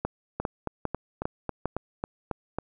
two click trains, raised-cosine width 1 ms, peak -15 / -13 dBFS, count 9 / 5, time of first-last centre 0.4-2.586 / 0.05-1.656 s, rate 3.66 / 2.49 Hz, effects none

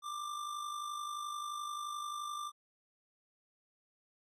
square tone with amplitude modulation, 1185 Hz, D6, 15 cents sharp, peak -37 dBFS, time 0.02-2.52 s, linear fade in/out 50 ms, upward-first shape sine, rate 51.5 Hz, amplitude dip 50%, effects low-pass 11000 Hz 12 dB/octave

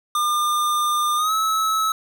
square tone with pitch glide, 1203 to 1296.8 Hz, D6 to E6, +41 to -29 cents, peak -19 dBFS, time 0.15-1.92 s, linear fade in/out 2 ms, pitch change +130 cents, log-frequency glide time 1.16-1.33 s, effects none

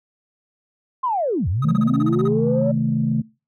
sine linear two-way sweep, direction down then up, 1071 to 77.78 to 581 Hz, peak -18 dBFS, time 1.03-2.72 s, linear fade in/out 10 ms, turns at 1.48 s
triangle tone bursts, 1260 Hz, D#6, 21 cents sharp, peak -24 dBFS, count 11, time 1.62-2.28 s, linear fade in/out 5 ms, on 30 ms, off 33 ms
sine chord, A diminished, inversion first, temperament just, 132 / 158.4 / 220 Hz, C3 / Eb3 / A3, +16 / +31 / 0 cents, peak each -22 / -23 / -20 dBFS, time 1.64-3.22 s, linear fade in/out 10 ms
effects noise-tail reverb RT60 0.3 s tail -23 dB re dry + tanh soft clip ceiling -8 dBFS

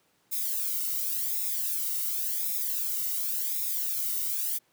violet noise with flanger, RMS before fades -30 dBFS, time 0.31-4.59 s, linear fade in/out 20 ms, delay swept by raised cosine 0.66 to 1.21 ms, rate 0.91 Hz, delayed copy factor -0.75, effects pink hiss -68 dBFS RMS until 4.72 s + high-pass 150 Hz 12 dB/octave

